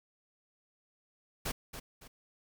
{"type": "noise with echo", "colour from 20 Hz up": "pink", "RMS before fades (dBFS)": -35, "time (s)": [1.45, 1.52], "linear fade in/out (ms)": 10, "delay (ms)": 280, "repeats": 2, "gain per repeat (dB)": -9, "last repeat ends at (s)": 2.08, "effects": []}